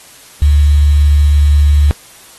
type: tone with quantisation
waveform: sine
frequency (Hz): 73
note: D2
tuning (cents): -10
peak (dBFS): -5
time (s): 0.42-1.91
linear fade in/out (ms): 0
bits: 5
effects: white hiss -39 dBFS RMS until 2.38 s + AAC 32 kbps